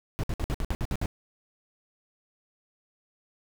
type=noise bursts; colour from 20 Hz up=brown; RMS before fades=-28 dBFS; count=9; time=0.19-1.059 s; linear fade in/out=0 ms; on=45 ms; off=58 ms; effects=none